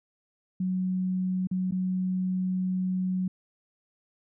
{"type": "tone with dropouts", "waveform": "sine", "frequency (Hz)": 185, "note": "F#3", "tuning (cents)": 0, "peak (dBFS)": -25, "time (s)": [0.6, 3.28], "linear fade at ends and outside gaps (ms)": 5, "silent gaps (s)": [[1.472, 1.512], [1.711, 1.721]], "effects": []}